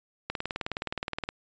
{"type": "click train", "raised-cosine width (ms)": 0.3, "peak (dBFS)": -15, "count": 20, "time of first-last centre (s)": [0.3, 1.29], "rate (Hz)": 19.2, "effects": ["resampled to 16000 Hz"]}